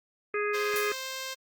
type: harmonic tone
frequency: 415.3 Hz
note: G#4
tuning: in tune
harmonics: 1 / 3 / 4 / 5 / 6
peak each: -29 / -34 / -35 / -36 / -37 dBFS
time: 0.34-0.92 s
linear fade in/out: 2 ms
type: tone with pitch glide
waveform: 5% pulse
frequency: 523.3 to 526.3 Hz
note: C5 to C5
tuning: 0 to +10 cents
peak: -23 dBFS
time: 0.53-1.35 s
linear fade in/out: 20 ms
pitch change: +10 cents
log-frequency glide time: 0.67-1.2 s
type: noise with exponential decay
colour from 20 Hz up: blue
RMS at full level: -32 dBFS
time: 0.76-1.06 s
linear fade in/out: 0 ms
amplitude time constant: 64 ms
effects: Opus 32 kbps